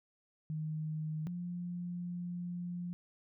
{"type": "tone pair in turn", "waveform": "sine", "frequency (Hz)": [155.56, 175.82], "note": ["D#3", "F3"], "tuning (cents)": [0, 12], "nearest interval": "major second", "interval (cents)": 212, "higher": "second", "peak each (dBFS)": [-35, -37], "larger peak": "first", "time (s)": [[0.5, 1.27], [1.27, 2.93]], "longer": "second", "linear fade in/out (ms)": 0, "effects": []}